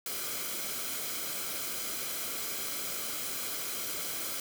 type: noise with comb filter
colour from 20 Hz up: white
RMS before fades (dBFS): -36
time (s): 0.06-4.4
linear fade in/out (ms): 2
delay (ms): 1.1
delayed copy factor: -0.55
effects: none